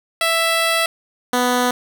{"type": "tone pair in turn", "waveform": "10% pulse", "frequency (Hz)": [661, 247.6], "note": ["E5", "B3"], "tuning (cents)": [5, 5], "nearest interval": "octave + perfect fourth", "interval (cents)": 1700, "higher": "first", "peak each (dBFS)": -7, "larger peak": "neither", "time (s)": [[0.21, 0.86], [1.33, 1.71]], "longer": "first", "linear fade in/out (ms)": 2, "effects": []}